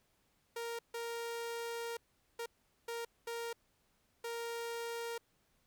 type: tone bursts at uneven times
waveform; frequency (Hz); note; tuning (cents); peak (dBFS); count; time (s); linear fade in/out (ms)
sawtooth; 466.2; A#4; 0; -35; 6; 0.56-0.79 / 0.94-1.97 / 2.39-2.46 / 2.88-3.05 / 3.27-3.53 / 4.24-5.18; 5
effects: pink hiss -75 dBFS RMS until 5.66 s